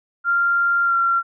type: tone with pitch glide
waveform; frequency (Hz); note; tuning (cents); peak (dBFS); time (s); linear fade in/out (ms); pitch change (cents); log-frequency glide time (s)
sine; 1390 to 1370.9; F6 to F6; -9 to -33; -15; 0.24-1.23; 50; -24; 0.84-0.95
effects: none